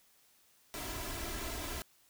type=noise with comb filter; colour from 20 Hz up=pink; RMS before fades=-40 dBFS; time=0.74-1.82 s; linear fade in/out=0 ms; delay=3 ms; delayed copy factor=+0.65; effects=white hiss -67 dBFS RMS until 2.09 s